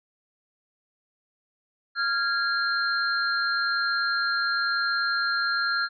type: tone cluster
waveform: sine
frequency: 1388 / 1647 / 4177 Hz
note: F6 / G#6 / C8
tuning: -11 / -15 / -4 cents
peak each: -25 / -28 / -30 dBFS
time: 1.95-5.89 s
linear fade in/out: 50 ms
effects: none